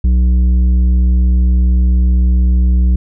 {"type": "tone with tanh clipping", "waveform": "triangle", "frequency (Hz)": 61.74, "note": "B1", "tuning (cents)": 0, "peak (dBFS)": -9, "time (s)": [0.04, 2.96], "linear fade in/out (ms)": 5, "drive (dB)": 12, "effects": []}